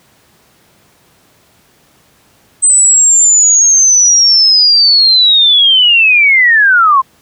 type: linear sweep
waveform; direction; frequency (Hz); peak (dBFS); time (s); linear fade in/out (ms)
sine; down; 8200 to 1025; -4; 2.62-7.02; 20
effects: pink hiss -49 dBFS RMS until 7.21 s + high-pass 80 Hz 12 dB/octave